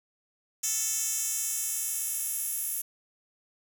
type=tone with high-pass filter sweep; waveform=10% pulse; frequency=442.1 Hz; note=A4; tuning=8 cents sharp; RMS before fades=-31 dBFS; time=0.63-2.82 s; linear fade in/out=10 ms; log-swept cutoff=6800 to 11000 Hz; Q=1.9; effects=none